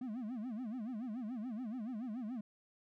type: tone with vibrato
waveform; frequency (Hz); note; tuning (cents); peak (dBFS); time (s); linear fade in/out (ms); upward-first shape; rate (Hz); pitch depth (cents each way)
triangle; 233.1; A#3; 0; -37; 0.01-2.41; 5; sine; 7; 210
effects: none